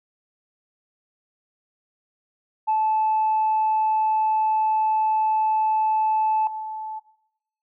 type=tone with level steps; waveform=sine; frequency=870 Hz; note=A5; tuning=20 cents flat; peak=-17 / -29 dBFS; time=2.67-7 s; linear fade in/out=20 ms; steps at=6.47 s; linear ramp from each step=2 ms; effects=noise-tail reverb RT60 0.8 s tail -17 dB re dry + tanh soft clip ceiling -14 dBFS